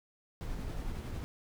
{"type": "noise with tremolo", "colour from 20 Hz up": "brown", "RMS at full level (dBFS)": -37, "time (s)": [0.41, 1.24], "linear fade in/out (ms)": 0, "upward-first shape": "sine", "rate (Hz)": 11, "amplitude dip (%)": 25, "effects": []}